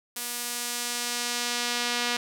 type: tone with band-pass filter sweep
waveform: sawtooth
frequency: 241.1 Hz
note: B3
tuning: 41 cents flat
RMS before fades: -30 dBFS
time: 0.16-2.17 s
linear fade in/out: 5 ms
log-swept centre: 12000 to 3700 Hz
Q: 0.76
effects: none